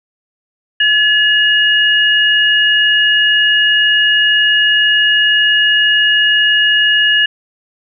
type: tone pair together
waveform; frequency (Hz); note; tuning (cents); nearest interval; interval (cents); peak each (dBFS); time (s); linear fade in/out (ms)
sine; 1707.1 / 2871; G#6 / F7; +47 / +47; major sixth; 900; -11; 0.8-7.26; 5
effects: none